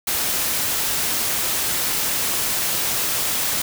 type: noise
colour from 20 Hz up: white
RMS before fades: -22 dBFS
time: 0.07-3.62 s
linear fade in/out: 5 ms
effects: none

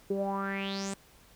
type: tone with low-pass filter sweep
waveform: sawtooth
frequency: 196 Hz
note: G3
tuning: in tune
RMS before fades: -33 dBFS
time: 0.1-0.94 s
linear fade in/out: 5 ms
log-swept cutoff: 400 to 8600 Hz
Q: 6.9
effects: pink hiss -59 dBFS RMS until 1.35 s

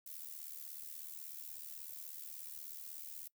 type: noise with amplitude modulation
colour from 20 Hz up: violet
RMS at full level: -45 dBFS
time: 0.06-3.28 s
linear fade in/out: 5 ms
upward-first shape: sine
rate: 76.4 Hz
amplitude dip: 75%
effects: noise-tail reverb RT60 0.1 s tail -22 dB re dry

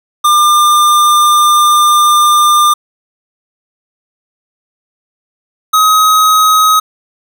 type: tone pair in turn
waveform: square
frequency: 1199 / 1265.8 Hz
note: D6 / D#6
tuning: +36 / +29 cents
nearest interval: minor second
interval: 93 cents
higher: second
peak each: -6 dBFS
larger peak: neither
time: 0.24-2.74 / 5.73-6.8 s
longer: first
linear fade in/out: 10 ms
effects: none

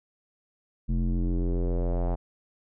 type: tone with low-pass filter sweep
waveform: square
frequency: 43.65 Hz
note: F1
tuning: in tune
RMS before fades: -26 dBFS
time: 0.88-2.16 s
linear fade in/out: 20 ms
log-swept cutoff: 200 to 760 Hz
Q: 2.6
effects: none

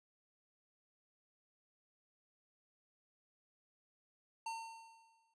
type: tone with exponential decay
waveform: square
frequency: 907 Hz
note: A#5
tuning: 48 cents flat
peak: -39 dBFS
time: 4.46-5.34 s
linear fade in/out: 5 ms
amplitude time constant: 190 ms
effects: resampled to 22050 Hz

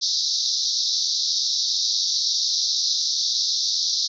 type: band-pass noise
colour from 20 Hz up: white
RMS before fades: -23 dBFS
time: 0.01-4.08 s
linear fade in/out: 20 ms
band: 3700 to 5900 Hz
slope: 96 dB/octave
effects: none

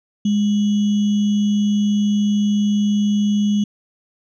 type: tone with sample-and-hold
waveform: sine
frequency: 206.5 Hz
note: G#3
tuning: 10 cents flat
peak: -14 dBFS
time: 0.25-3.64 s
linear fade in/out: 5 ms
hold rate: 3150 Hz
effects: resampled to 16000 Hz

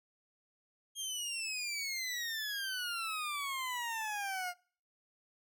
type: exponential sweep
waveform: 20% pulse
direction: down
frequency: 3251 to 703 Hz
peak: -31 dBFS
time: 0.95-4.54 s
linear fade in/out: 50 ms
effects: noise-tail reverb RT60 0.5 s tail -26 dB re dry

